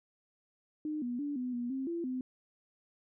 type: tone with pitch steps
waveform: sine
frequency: 304.8 / 243.2 / 289 / 250.5 / 241.3 / 266 / 339.2 / 255.8 Hz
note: D#4 / B3 / D4 / B3 / B3 / C4 / E4 / C4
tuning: -36 / -26 / -28 / +25 / -40 / +29 / +50 / -39 cents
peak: -33 dBFS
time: 0.85-2.21 s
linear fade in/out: 2 ms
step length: 170 ms
effects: none